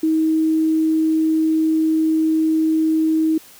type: tone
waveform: sine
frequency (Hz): 317.3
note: D#4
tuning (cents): +34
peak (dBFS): -14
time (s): 0.03-3.38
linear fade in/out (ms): 5
effects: white hiss -45 dBFS RMS until 3.59 s